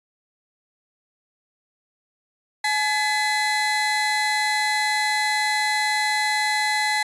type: tone pair together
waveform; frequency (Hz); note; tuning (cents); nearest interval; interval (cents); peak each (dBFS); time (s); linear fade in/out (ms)
30% pulse; 850 / 2016; G#5 / B6; +40 / +35; octave + minor third; 1495; -20; 2.64-7.03; 5
effects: resampled to 22050 Hz